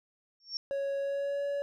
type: tone with exponential growth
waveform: sine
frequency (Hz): 5480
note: F8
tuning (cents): -34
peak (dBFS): -28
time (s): 0.4-0.57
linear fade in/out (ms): 1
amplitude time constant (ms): 36
type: tone with pitch glide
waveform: triangle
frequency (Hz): 554.4 to 566.7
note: C#5 to C#5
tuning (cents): 0 to +38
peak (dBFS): -28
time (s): 0.71-1.62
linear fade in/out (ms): 0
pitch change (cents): +38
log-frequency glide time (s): 0.99-1.44
effects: none